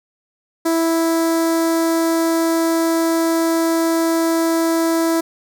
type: tone with notch filter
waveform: sawtooth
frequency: 329.1 Hz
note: E4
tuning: 3 cents flat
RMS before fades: -17 dBFS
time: 0.65-5.21 s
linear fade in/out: 10 ms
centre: 2800 Hz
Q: 0.86
effects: none